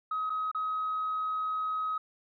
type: tone with dropouts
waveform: sine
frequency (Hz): 1268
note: D#6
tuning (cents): +32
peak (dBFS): -28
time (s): 0.11-1.98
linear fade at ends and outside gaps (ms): 5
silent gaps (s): 0.297-0.301 / 0.515-0.547
effects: tanh soft clip ceiling -25 dBFS